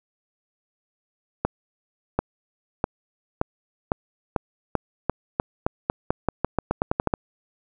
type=accelerating click train; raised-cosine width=1 ms; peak=-6 dBFS; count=21; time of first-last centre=1.45-7.138 s; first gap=740 ms; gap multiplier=0.88; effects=none